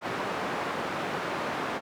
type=band-pass noise; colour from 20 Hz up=white; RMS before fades=-32 dBFS; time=0.01-1.81 s; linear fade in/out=50 ms; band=160 to 1300 Hz; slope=12 dB/octave; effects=none